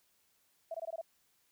sine tone bursts, 659.3 Hz, E5, in tune, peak -36 dBFS, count 6, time 0.71-1.014 s, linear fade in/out 5 ms, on 34 ms, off 20 ms, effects white hiss -73 dBFS RMS until 1.51 s

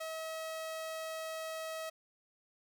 sawtooth tone, 641 Hz, E5, 49 cents flat, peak -35 dBFS, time 0-1.9 s, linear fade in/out 10 ms, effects none

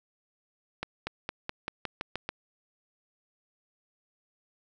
accelerating click train, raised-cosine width 0.3 ms, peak -16 dBFS, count 9, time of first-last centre 0.83-2.29 s, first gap 240 ms, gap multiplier 0.92, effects none

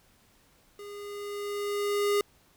square tone with level ramp, 408.7 Hz, G#4, 28 cents flat, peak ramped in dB -42 to -23 dBFS, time 0.79-2.21 s, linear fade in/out 2 ms, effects pink hiss -63 dBFS RMS until 2.56 s

